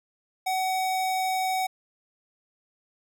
square tone, 752 Hz, F#5, 28 cents sharp, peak -25 dBFS, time 0.46-1.67 s, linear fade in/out 10 ms, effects none

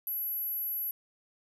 sine tone, 11680 Hz, F#9, 24 cents flat, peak -31 dBFS, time 0.07-0.91 s, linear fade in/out 2 ms, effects none

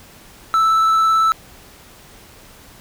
triangle tone with vibrato, 1317 Hz, E6, 2 cents flat, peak -10 dBFS, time 0.54-1.32 s, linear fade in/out 0 ms, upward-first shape sine, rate 18 Hz, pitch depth 10 cents each way, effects pink hiss -44 dBFS RMS until 2.8 s

